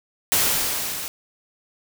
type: noise with level ramp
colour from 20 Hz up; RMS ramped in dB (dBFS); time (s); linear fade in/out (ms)
white; -18 to -31; 0.32-1.08; 0
effects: none